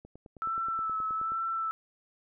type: click train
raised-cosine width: 2 ms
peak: -35 dBFS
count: 13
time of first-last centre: 0.05-1.32 s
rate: 9.45 Hz
type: tone with vibrato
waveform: sine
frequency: 1318.5 Hz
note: E6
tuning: in tune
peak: -29 dBFS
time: 0.42-1.71 s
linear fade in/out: 0 ms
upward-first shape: sine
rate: 1.2 Hz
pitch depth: 29 cents each way
effects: none